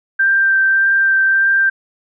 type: tone with vibrato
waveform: sine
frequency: 1572 Hz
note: G6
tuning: 4 cents sharp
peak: -10 dBFS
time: 0.19-1.7 s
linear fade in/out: 10 ms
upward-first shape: sine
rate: 1.7 Hz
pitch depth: 11 cents each way
effects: none